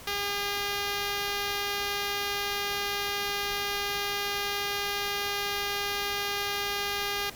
5% pulse tone with notch filter, 404.9 Hz, G#4, 44 cents flat, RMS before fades -31 dBFS, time 0.07-7.3 s, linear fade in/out 5 ms, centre 9200 Hz, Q 1.7, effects pink hiss -46 dBFS RMS until 7.35 s

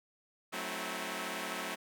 5% pulse chord, F# half-diminished seventh, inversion none, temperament equal with one note detuned, 185 / 220 / 261.6 / 323 Hz, F#3 / A3 / C4 / E4, 0 / 0 / 0 / -35 cents, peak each -31 dBFS, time 0.52-1.76 s, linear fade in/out 20 ms, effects none

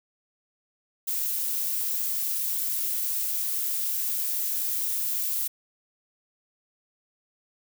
violet noise, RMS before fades -28 dBFS, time 1.07-5.48 s, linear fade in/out 10 ms, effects none

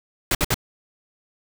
pink noise bursts, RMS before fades -20 dBFS, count 3, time 0.31-0.543 s, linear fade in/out 2 ms, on 39 ms, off 58 ms, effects none

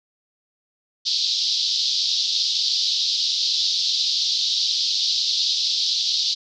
pink band-pass noise, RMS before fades -22 dBFS, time 1.05-6.35 s, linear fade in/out 20 ms, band 3600 to 5200 Hz, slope 48 dB/octave, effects none

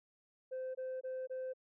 sine tone bursts, 517 Hz, C5, 21 cents flat, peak -36 dBFS, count 4, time 0.51-1.536 s, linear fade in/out 20 ms, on 240 ms, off 22 ms, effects tanh soft clip ceiling -37 dBFS

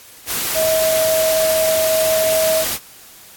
sine tone in noise, 638 Hz, D#5, 43 cents sharp, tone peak -14 dBFS, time 0.54-2.65 s, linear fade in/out 50 ms, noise white, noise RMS -21 dBFS, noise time 0.26-2.79 s, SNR +4 dB, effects white hiss -42 dBFS RMS until 3.36 s + AAC 64 kbps

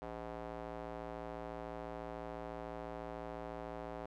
square tone with band-pass filter, 57 Hz, A#1, 38 cents flat, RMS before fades -45 dBFS, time 0.02-4.06 s, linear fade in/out 0 ms, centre 670 Hz, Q 1.4, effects none

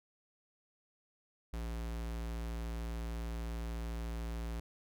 square tone, 57.1 Hz, A#1, 35 cents flat, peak -38 dBFS, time 1.53-4.6 s, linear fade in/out 5 ms, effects none

